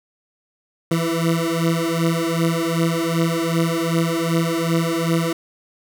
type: beating tone pair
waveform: 20% pulse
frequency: 164.5 / 167.1 Hz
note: E3 / E3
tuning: -3 / +24 cents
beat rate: 2.6 Hz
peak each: -16 dBFS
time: 0.91-5.33 s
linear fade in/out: 5 ms
effects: none